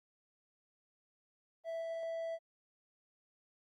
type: tone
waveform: triangle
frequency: 659.3 Hz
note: E5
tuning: in tune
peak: -35 dBFS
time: 1.64-2.39 s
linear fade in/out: 50 ms
effects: Opus 32 kbps